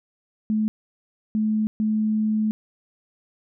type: tone bursts at uneven times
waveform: sine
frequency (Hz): 215.8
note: A3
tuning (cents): -33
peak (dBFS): -19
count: 3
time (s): 0.5-0.68 / 1.35-1.67 / 1.8-2.51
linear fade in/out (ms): 0
effects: none